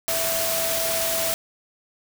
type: tone in noise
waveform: sine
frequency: 659.3 Hz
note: E5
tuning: in tune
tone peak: -27 dBFS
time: 0.08-1.34 s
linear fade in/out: 0 ms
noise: white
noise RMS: -25 dBFS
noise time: 0.08-1.34 s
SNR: -5 dB
effects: none